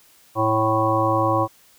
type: harmonic tone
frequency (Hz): 110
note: A2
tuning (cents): 0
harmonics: 1 / 3 / 5 / 7 / 9 / 10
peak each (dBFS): -25 / -24 / -23 / -25 / -24 / -23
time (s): 0.35-1.48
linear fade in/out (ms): 50
effects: white hiss -54 dBFS RMS until 1.78 s